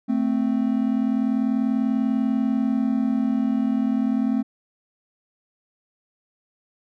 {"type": "tone pair together", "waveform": "triangle", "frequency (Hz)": [221.3, 261.6], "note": ["A3", "C4"], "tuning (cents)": [10, 0], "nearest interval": "minor third", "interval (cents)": 290, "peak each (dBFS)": -20, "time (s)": [0.08, 4.43], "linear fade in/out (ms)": 20, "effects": []}